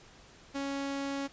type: tone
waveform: sawtooth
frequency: 277.2 Hz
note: C#4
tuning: in tune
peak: -29 dBFS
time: 0.54-1.28 s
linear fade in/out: 20 ms
effects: pink hiss -56 dBFS RMS until 1.32 s + resampled to 16000 Hz